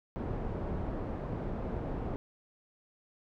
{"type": "low-pass noise", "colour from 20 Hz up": "pink", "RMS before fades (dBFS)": -36, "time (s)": [0.16, 2.16], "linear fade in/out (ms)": 0, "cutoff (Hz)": 710, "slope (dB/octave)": 12, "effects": []}